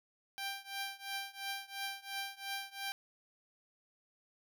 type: tone with tremolo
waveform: 10% pulse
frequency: 788 Hz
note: G5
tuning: 9 cents sharp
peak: -28 dBFS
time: 0.38-2.92 s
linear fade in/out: 0 ms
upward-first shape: triangle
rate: 2.9 Hz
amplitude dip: 95%
effects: none